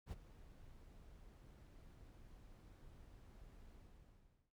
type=noise with ADSR envelope; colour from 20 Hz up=brown; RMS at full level=-45 dBFS; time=0.06-4.52 s; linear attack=62 ms; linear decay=22 ms; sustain=-15 dB; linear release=810 ms; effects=none